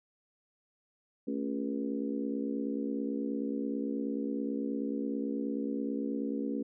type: harmonic tone with a mistuned harmonic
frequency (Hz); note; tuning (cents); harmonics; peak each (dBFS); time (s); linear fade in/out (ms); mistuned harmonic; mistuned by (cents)
69.3; C#2; 0; 3 / 4 / 5 / 6 / 7; -36 / -34 / -43 / -41 / -42; 1.27-6.63; 10; 3; +98
effects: none